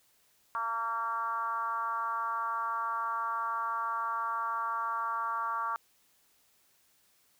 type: tone with frequency modulation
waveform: sine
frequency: 1144 Hz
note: D6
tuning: 46 cents flat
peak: -30 dBFS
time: 0.55-5.76 s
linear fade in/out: 0 ms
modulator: 231 Hz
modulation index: 1.1
effects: white hiss -68 dBFS RMS until 7.39 s